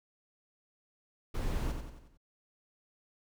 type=noise with echo; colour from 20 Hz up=brown; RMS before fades=-34 dBFS; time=1.34-1.72 s; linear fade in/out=10 ms; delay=91 ms; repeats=5; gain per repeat=-6 dB; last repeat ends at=2.175 s; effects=none